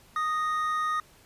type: tone pair together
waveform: triangle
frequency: 1241 / 1859.4 Hz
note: D#6 / A#6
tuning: -5 / -5 cents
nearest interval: perfect fifth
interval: 700 cents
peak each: -24 / -34 dBFS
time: 0.16-1 s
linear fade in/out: 2 ms
effects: pink hiss -57 dBFS RMS until 1.25 s + resampled to 32000 Hz